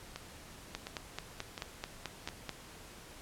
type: two click trains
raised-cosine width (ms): 0.2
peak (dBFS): -23 / -20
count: 4 / 9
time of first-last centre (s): 0.16-2.288 / 0.75-2.493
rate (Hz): 1.41 / 4.59
effects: pink hiss -52 dBFS RMS until 3.21 s + low-pass 12000 Hz 12 dB/octave